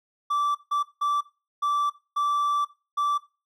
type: tone bursts at uneven times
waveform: triangle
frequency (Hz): 1164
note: D6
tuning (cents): -16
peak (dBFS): -20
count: 6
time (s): 0.3-0.55 / 0.71-0.83 / 1.01-1.21 / 1.62-1.9 / 2.16-2.65 / 2.97-3.18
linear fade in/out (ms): 10
effects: noise-tail reverb RT60 0.3 s tail -18 dB re dry